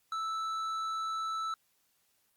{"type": "tone with tanh clipping", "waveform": "sine", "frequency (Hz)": 1316, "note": "E6", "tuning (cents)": -3, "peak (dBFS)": -34, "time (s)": [0.12, 1.54], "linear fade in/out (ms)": 2, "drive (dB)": 9, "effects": ["white hiss -73 dBFS RMS until 2.36 s", "Opus 48 kbps"]}